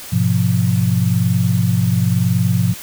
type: chord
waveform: sine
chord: F diminished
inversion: first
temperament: just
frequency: 104.77 / 125.72 / 174.61 Hz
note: Ab2 / Cb3 / F3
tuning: +16 / +31 / 0 cents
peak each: -17 dBFS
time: 0.12-2.74 s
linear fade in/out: 10 ms
effects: white hiss -33 dBFS RMS until 2.82 s

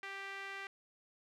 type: tone with band-pass filter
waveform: sawtooth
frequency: 392.4 Hz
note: G4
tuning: 2 cents sharp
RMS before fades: -45 dBFS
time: 0.03-0.67 s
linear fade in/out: 2 ms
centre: 2000 Hz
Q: 2.2
effects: none

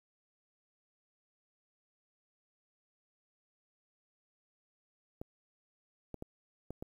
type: clicks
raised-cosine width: 2 ms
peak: -28 dBFS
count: 5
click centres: 5.215 / 6.143 / 6.224 / 6.706 / 6.825 s
effects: 10-bit

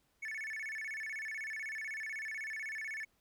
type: tone with vibrato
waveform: triangle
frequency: 1975.5 Hz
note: B6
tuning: in tune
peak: -37 dBFS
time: 0.22-3.05 s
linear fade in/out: 10 ms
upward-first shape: square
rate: 16 Hz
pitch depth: 200 cents each way
effects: pink hiss -75 dBFS RMS until 3.2 s

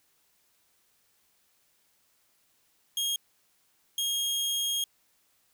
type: tone pair in turn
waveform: sawtooth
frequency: 3254 / 3254 Hz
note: G#7 / G#7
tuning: -36 / -36 cents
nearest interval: unison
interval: 0 cents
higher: neither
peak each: -24 dBFS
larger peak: neither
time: 2.97-3.16 / 3.98-4.84 s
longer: second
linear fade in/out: 2 ms
effects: white hiss -69 dBFS RMS until 5.53 s

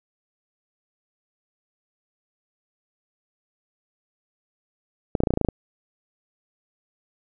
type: clicks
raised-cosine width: 2 ms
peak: -7 dBFS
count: 10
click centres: 5.152 / 5.204 / 5.236 / 5.272 / 5.306 / 5.338 / 5.374 / 5.413 / 5.448 / 5.487 s
effects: none

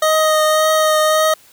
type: tone with vibrato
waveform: 25% pulse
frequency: 623 Hz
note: D#5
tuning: 2 cents sharp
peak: -8 dBFS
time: 0.02-1.34 s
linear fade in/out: 5 ms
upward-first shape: triangle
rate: 1.8 Hz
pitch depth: 17 cents each way
effects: white hiss -48 dBFS RMS until 1.52 s

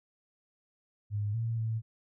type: tone with pitch steps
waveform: sine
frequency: 103.7 / 114.5 / 111.9 Hz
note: G#2 / A#2 / A2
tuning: -2 / -31 / +30 cents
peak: -29 dBFS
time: 1.1-1.82 s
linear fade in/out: 50 ms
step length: 240 ms
effects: none

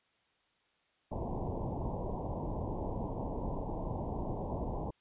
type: low-pass noise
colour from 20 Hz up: pink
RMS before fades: -37 dBFS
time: 1.11-4.91 s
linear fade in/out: 10 ms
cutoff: 1000 Hz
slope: 96 dB/octave
effects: white hiss -73 dBFS RMS until 5 s + resampled to 8000 Hz

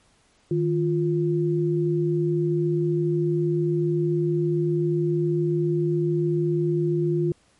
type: tone pair together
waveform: sine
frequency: 154.74 / 349.2 Hz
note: D#3 / F4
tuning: -9 / 0 cents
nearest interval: octave + major second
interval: 1409 cents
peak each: -23 / -22 dBFS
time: 0.51-7.32 s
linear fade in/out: 2 ms
effects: pink hiss -61 dBFS RMS until 7.59 s + MP3 48 kbps

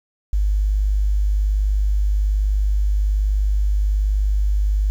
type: tone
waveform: sine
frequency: 50.6 Hz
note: G#1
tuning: 44 cents flat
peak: -15 dBFS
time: 0.33-4.9 s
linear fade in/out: 0 ms
effects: 8-bit

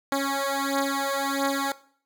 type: beating tone pair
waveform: 10% pulse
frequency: 275.1 / 276.6 Hz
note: C#4 / C#4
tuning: -13 / -4 cents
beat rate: 1.5 Hz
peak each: -19 dBFS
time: 0.12-1.72 s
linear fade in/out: 2 ms
effects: noise-tail reverb RT60 0.5 s tail -18 dB re dry

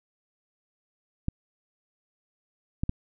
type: clicks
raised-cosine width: 5 ms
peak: -14 dBFS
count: 3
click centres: 1.284 / 2.835 / 2.894 s
effects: none

